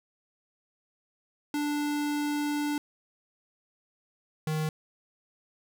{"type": "tone pair in turn", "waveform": "square", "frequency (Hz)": [293.7, 155.58], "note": ["D4", "D#3"], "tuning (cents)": [0, 0], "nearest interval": "major seventh", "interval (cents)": 1100, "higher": "first", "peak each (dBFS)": [-28, -28], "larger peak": "neither", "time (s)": [[1.54, 2.78], [4.47, 4.69]], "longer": "first", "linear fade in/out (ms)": 2, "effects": []}